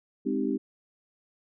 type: chord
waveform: sine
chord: Ab major seventh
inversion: none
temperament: equal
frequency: 207.7 / 261.6 / 311.1 / 392 Hz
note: Ab3 / C4 / Eb4 / G4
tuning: 0 / 0 / 0 / 0 cents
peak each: -32 / -29 / -31 / -32 dBFS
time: 0.25-0.58 s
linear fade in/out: 20 ms
effects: none